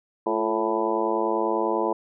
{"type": "harmonic tone with a mistuned harmonic", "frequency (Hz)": 110, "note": "A2", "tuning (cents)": 0, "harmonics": [2, 3, 4, 5, 6, 7, 8, 9], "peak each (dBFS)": [-35, -27, -28, -30, -31, -34, -30, -29], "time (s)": [0.26, 1.93], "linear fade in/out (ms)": 5, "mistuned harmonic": 3, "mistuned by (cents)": 54, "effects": []}